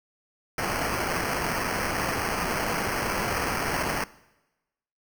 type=noise with sample-and-hold; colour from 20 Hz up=white; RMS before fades=-28 dBFS; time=0.58-4.04 s; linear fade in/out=2 ms; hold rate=3675 Hz; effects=noise-tail reverb RT60 1.0 s tail -20 dB re dry